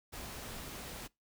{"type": "noise", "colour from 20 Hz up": "pink", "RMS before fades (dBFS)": -45, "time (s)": [0.12, 1.08], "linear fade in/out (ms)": 20, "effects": ["noise-tail reverb RT60 0.2 s tail -23 dB re dry"]}